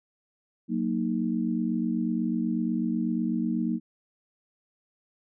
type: chord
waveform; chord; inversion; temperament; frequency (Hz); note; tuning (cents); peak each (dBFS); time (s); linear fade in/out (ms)
sine; D# minor; first; equal; 185 / 233.1 / 311.1; F#3 / A#3 / D#4; 0 / 0 / 0; -30 / -27 / -31; 0.68-3.8; 50
effects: none